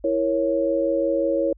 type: chord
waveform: sine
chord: A# diminished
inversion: second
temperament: equal with one note detuned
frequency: 329.6 / 466.2 / 551.8 Hz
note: E4 / A#4 / C#5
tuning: 0 / 0 / -8 cents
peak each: -24 / -26 / -21 dBFS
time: 0.04-1.53 s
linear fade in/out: 5 ms
effects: added 50 Hz sine -47 dBFS peak until 1.57 s